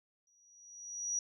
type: tone with exponential growth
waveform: sine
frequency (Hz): 5800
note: F#8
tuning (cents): -35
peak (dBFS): -30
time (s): 0.27-1.19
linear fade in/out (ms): 2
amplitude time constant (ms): 200
effects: none